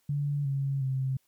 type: tone with pitch steps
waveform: sine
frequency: 144 / 137.7 / 132.4 Hz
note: D3 / C#3 / C3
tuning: -34 / -11 / +21 cents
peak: -26 dBFS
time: 0.09-1.17 s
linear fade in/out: 5 ms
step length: 360 ms
effects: white hiss -71 dBFS RMS until 1.27 s + MP3 96 kbps